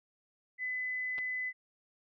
sine tone, 2010 Hz, B6, 30 cents sharp, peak -33 dBFS, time 0.58-1.53 s, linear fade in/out 50 ms
clicks, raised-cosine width 0.3 ms, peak -31 dBFS, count 2, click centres 1.181 / 1.188 s
effects none

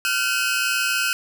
sawtooth tone cluster, 1397 / 1518 / 2551 Hz, F6 / F#6 / D#7, 0 / +44 / +43 cents, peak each -21 dBFS, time 0.05-1.13 s, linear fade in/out 0 ms, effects none

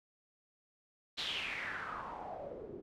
white noise with low-pass filter sweep, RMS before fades -42 dBFS, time 1.17-2.82 s, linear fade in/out 20 ms, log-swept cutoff 3900 to 340 Hz, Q 5.1, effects none

